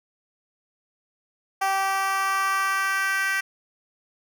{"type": "tone with high-pass filter sweep", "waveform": "10% pulse", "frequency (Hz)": 387.9, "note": "G4", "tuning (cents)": -18, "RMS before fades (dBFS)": -24, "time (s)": [1.61, 3.41], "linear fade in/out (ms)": 10, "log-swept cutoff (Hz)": [780, 1700], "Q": 3, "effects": []}